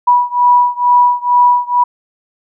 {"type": "beating tone pair", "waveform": "sine", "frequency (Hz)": [976, 978.2], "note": ["B5", "B5"], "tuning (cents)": [-21, -17], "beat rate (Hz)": 2.2, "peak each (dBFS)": [-10, -11], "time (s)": [0.07, 1.84], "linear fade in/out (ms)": 10, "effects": []}